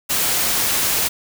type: noise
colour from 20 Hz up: white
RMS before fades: -19 dBFS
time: 0.09-1.09 s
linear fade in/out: 20 ms
effects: none